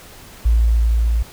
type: tone with level ramp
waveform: sine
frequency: 56.8 Hz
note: A#1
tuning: 44 cents flat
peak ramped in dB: -10 to -14 dBFS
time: 0.45-1.23 s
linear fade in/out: 10 ms
effects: pink hiss -41 dBFS RMS until 1.32 s